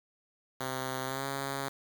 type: tone with pitch glide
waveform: 5% pulse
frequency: 130.81 to 137.23 Hz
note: C3 to C#3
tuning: 0 to -17 cents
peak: -22 dBFS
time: 0.6-1.69 s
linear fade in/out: 5 ms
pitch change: +83 cents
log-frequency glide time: 1.05-1.25 s
effects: 8-bit